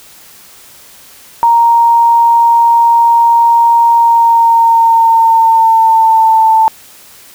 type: tone with pitch glide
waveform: sine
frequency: 932.3 to 886.6 Hz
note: A#5 to A5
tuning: 0 to +13 cents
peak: -4 dBFS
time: 1.43-6.68 s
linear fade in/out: 0 ms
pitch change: -87 cents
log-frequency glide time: 3.95-6.5 s
effects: white hiss -38 dBFS RMS until 7.34 s